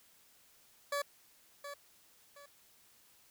20% pulse tone with echo, 571 Hz, D5, 49 cents flat, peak -28 dBFS, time 0.92-1.02 s, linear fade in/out 5 ms, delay 720 ms, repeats 2, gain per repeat -10 dB, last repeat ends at 2.46 s, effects white hiss -65 dBFS RMS until 3.3 s

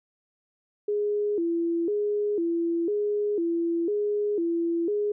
sine tone with vibrato, 373.9 Hz, F#4, 18 cents sharp, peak -23 dBFS, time 0.88-5.12 s, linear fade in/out 5 ms, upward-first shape square, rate 1 Hz, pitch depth 180 cents each way, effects none

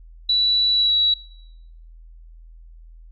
sine tone with pitch glide, 3943 to 3900 Hz, B7 to B7, -4 to -23 cents, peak -15 dBFS, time 0.29-1.14 s, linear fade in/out 5 ms, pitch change -19 cents, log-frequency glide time 0.72-0.92 s, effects noise-tail reverb RT60 0.8 s tail -23 dB re dry + added 41 Hz sine -41 dBFS peak until 3.11 s

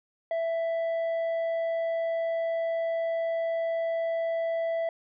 sine tone with tanh clipping, 662 Hz, E5, 7 cents sharp, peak -27 dBFS, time 0.31-4.89 s, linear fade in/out 2 ms, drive 5 dB, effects none

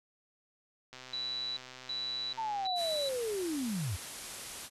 click train, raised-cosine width 0.2 ms, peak -30 dBFS, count 223, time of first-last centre 0.93-2.664 s, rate 128 Hz
sine tone bursts, 3951 Hz, B7, in tune, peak -34 dBFS, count 3, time 1.13-3.09 s, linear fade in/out 5 ms, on 440 ms, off 320 ms
sine linear sweep, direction down, 912 to 76.9 Hz, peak -32 dBFS, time 2.37-3.97 s, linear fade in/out 20 ms
white low-pass noise, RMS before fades -45 dBFS, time 2.75-4.7 s, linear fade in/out 50 ms, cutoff 12000 Hz, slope 96 dB/octave
effects none

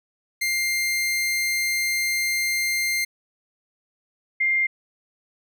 sawtooth / sine tone pair in turn, 2100 / 2108 Hz, C7 / C7, +6 / +12 cents, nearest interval unison, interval 6 cents, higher second, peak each -18 dBFS, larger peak neither, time 0.41-3.05 / 4.4-4.67 s, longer first, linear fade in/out 10 ms, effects none

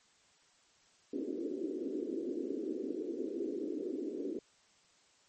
pink band-pass noise, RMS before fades -38 dBFS, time 1.13-4.39 s, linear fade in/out 2 ms, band 270 to 430 Hz, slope 48 dB/octave, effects white hiss -67 dBFS RMS until 5.28 s + MP3 32 kbps

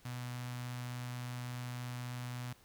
sawtooth tone with notch filter, 123.47 Hz, B2, in tune, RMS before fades -42 dBFS, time 0.05-2.53 s, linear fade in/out 5 ms, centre 410 Hz, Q 0.63, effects pink hiss -64 dBFS RMS until 2.64 s

